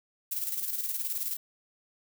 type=noise with tremolo; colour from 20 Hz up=violet; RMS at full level=-31 dBFS; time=0.31-1.37 s; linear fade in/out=10 ms; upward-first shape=square; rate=19 Hz; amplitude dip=50%; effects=none